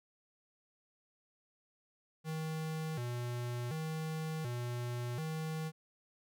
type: tone with vibrato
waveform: square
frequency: 138.59 Hz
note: C#3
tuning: in tune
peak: -37 dBFS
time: 2.24-5.72 s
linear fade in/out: 50 ms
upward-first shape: square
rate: 0.68 Hz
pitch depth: 230 cents each way
effects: none